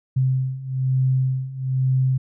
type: beating tone pair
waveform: sine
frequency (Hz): 130 / 131.1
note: C3 / C3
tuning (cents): -11 / +4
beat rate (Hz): 1.1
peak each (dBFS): -23 / -20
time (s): 0.16-2.18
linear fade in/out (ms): 10
effects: none